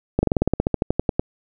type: slowing click train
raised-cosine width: 2 ms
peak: -4 dBFS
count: 16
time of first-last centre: 0.19-1.195 s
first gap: 40 ms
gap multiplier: 1.07
effects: none